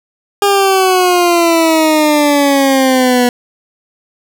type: exponential sweep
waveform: 20% pulse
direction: down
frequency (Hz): 405.6 to 243.3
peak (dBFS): -3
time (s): 0.42-3.29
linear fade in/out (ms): 2
effects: none